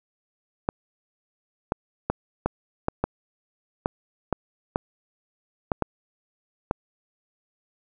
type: clicks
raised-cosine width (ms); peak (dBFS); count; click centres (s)
1; -8; 12; 0.689 / 1.721 / 2.1 / 2.46 / 2.884 / 3.04 / 3.859 / 4.327 / 4.759 / 5.718 / 5.823 / 6.711
effects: none